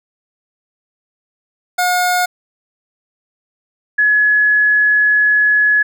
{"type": "tone pair in turn", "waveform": ["25% pulse", "sine"], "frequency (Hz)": [720, 1694.7], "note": ["F#5", "G#6"], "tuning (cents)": [-47, 35], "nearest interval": "octave + minor third", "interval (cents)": 1482, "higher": "second", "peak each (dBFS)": -9, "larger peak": "neither", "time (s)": [[1.78, 2.26], [3.98, 5.83]], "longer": "second", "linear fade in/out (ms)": 10, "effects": []}